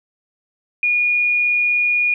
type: tone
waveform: sine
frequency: 2441 Hz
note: D#7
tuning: 34 cents flat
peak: -14 dBFS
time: 0.83-2.14 s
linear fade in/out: 2 ms
effects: none